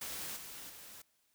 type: noise with level steps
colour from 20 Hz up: white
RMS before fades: -42 / -48 / -52 dBFS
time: 0.01-1.02 s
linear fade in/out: 5 ms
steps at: 0.36 / 0.69 s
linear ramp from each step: 10 ms
effects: white hiss -75 dBFS RMS until 1.34 s